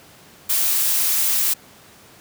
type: noise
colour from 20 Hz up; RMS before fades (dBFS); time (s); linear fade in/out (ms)
blue; -19; 0.49-1.54; 10
effects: pink hiss -47 dBFS RMS until 2.2 s + high-pass 100 Hz 12 dB/octave